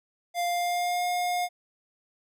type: tone with pitch glide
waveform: square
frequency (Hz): 698.5 to 713.2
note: F5 to F5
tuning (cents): 0 to +36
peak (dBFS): -26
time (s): 0.34-1.49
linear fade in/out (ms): 50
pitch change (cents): +36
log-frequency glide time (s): 0.46-1.06
effects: none